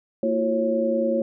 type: tone cluster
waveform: sine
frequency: 228.7 / 334 / 364.2 / 547 Hz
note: A#3 / E4 / F#4 / C#5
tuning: -33 / +23 / -27 / -23 cents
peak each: -25 / -28 / -30 / -22 dBFS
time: 0.23-1.22 s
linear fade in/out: 2 ms
effects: none